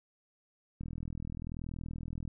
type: click train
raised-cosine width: 5 ms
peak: -28 dBFS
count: 61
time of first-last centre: 0.81-2.277 s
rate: 40.9 Hz
effects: none